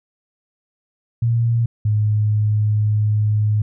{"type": "tone pair in turn", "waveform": "sine", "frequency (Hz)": [116.54, 106.1], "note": ["A#2", "G#2"], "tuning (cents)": [0, 38], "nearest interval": "major second", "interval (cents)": 162, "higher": "first", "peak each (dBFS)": -14, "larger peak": "neither", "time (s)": [[1.22, 1.66], [1.85, 3.62]], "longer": "second", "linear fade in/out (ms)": 5, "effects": []}